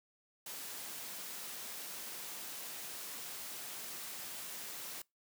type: noise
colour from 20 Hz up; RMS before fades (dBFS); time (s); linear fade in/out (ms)
white; -45; 0.46-5.02; 5
effects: noise-tail reverb RT60 0.2 s tail -24 dB re dry + high-pass 150 Hz 12 dB/octave